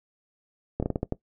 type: slowing click train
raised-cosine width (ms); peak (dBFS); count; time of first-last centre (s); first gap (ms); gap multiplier
2; -13; 7; 0.8-1.124; 26; 1.29
effects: noise-tail reverb RT60 0.1 s tail -18 dB re dry